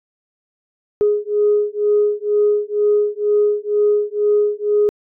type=beating tone pair; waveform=sine; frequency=415.3 / 417.4 Hz; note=G#4 / G#4; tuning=0 / +9 cents; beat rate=2.1 Hz; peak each=-16 dBFS; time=1.01-4.89 s; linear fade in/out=0 ms; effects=tanh soft clip ceiling -6 dBFS